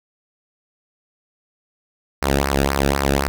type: tone with flanger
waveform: sawtooth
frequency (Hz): 69.3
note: C#2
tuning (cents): 0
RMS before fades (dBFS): -19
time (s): 2.22-3.28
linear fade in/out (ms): 0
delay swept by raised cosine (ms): 0.28 to 0.98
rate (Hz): 3.9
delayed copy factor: -0.75
effects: none